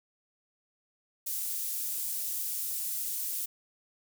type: high-pass noise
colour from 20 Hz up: pink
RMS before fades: -34 dBFS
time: 1.26-3.46 s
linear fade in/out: 10 ms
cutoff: 11000 Hz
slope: 12 dB/octave
effects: none